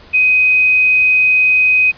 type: tone with quantisation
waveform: sine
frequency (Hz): 2511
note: D#7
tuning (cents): +15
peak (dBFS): -8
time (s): 0.13-1.92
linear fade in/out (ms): 20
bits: 6
effects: pink hiss -41 dBFS RMS until 1.97 s + resampled to 11025 Hz